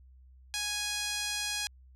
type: tone with band-pass filter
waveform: 5% pulse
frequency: 830 Hz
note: G#5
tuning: 1 cent flat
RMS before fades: -34 dBFS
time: 0.54-1.67 s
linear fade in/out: 0 ms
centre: 3400 Hz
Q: 0.54
effects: added 64 Hz sine -53 dBFS peak until 1.95 s